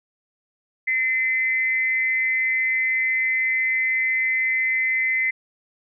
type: tone with amplitude modulation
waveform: sine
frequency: 2058 Hz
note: C7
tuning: 29 cents flat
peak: -16 dBFS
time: 0.87-5.31 s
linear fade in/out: 10 ms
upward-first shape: sine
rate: 254 Hz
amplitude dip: 60%
effects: none